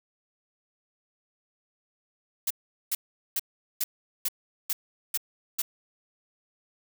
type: noise bursts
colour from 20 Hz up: blue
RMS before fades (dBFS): -27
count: 8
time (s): 2.47-5.62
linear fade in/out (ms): 5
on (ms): 35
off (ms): 410
effects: none